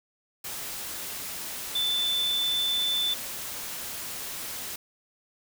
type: tone in noise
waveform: sine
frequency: 3520 Hz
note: A7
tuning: in tune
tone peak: -24 dBFS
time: 1.75-3.14 s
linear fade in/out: 5 ms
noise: white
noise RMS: -36 dBFS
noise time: 0.44-4.76 s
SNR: +9 dB
effects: none